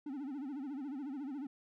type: tone with vibrato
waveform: triangle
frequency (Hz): 277.2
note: C#4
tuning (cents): 0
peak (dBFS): -37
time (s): 0.06-1.47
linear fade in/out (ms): 5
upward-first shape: sine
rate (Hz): 14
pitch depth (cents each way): 150
effects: none